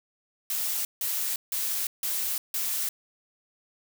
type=noise bursts; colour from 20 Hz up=blue; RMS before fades=-29 dBFS; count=5; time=0.5-2.89 s; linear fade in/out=2 ms; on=350 ms; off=160 ms; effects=none